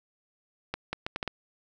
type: accelerating click train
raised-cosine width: 0.3 ms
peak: -15 dBFS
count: 6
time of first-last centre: 0.74-1.277 s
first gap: 190 ms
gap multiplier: 0.71
effects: none